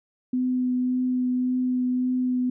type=tone with vibrato; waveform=sine; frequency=252.1 Hz; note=B3; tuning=36 cents sharp; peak=-21 dBFS; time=0.33-2.5 s; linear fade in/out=5 ms; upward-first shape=triangle; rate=1.8 Hz; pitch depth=12 cents each way; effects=none